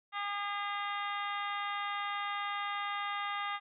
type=harmonic tone with a mistuned harmonic; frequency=406.4 Hz; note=G#4; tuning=38 cents flat; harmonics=2 / 3 / 4 / 5 / 6 / 7 / 8 / 9; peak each=-40 / -37 / -45 / -41 / -52 / -48 / -49 / -48 dBFS; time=0.12-3.6 s; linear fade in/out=50 ms; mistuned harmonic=7; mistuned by=-26 cents; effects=none